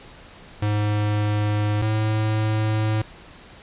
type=tone pair in turn; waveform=square; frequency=104.8 / 108.37 Hz; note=G#2 / A2; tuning=+16 / -26 cents; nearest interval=minor second; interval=58 cents; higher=second; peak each=-20 dBFS; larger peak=neither; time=0.62-1.82 / 1.82-3.02 s; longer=neither; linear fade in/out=5 ms; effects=pink hiss -45 dBFS RMS until 3.62 s + resampled to 8000 Hz